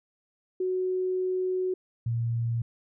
sine tone pair in turn, 370 / 116.54 Hz, F#4 / A#2, 0 / 0 cents, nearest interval octave + minor sixth, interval 2000 cents, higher first, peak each -25 dBFS, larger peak neither, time 0.6-1.74 / 2.06-2.62 s, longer first, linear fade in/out 5 ms, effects none

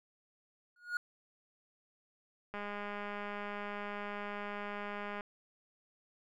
triangle tone with exponential growth, 1441 Hz, F#6, 46 cents flat, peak -27 dBFS, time 0.76-0.97 s, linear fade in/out 2 ms, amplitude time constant 44 ms
click train, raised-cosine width 0.5 ms, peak -27 dBFS, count 548, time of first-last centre 2.54-5.208 s, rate 205 Hz
effects none

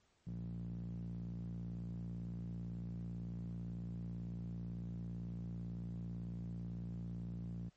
sawtooth tone with band-pass filter, 58 Hz, A#1, 8 cents flat, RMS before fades -44 dBFS, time 0.26-7.7 s, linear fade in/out 20 ms, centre 150 Hz, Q 7.4, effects pink hiss -75 dBFS RMS until 7.76 s + MP3 32 kbps

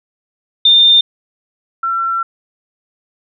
sine tone pair in turn, 3611 / 1352.6 Hz, A7 / E6, +44 / +44 cents, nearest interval octave + perfect fourth, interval 1700 cents, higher first, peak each -5 / -14 dBFS, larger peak first, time 0.65-1.01 / 1.83-2.23 s, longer second, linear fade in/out 5 ms, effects none

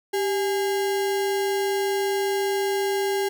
sine tone with sample-and-hold, 392.4 Hz, G4, 2 cents sharp, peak -21 dBFS, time 0.13-3.29 s, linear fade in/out 10 ms, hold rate 1225 Hz, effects none

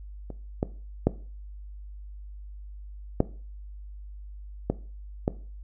clicks, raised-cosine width 2 ms, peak -24 / -11 / -6 / -6 / -10 / -9 dBFS, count 6, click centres 0.303 / 0.629 / 1.07 / 3.204 / 4.7 / 5.279 s, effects noise-tail reverb RT60 0.4 s tail -17 dB re dry + added 50 Hz sine -39 dBFS peak until 5.63 s

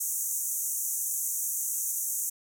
pink band-pass noise, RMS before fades -31 dBFS, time 0-2.3 s, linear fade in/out 10 ms, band 6100 to 16000 Hz, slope 96 dB/octave, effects none

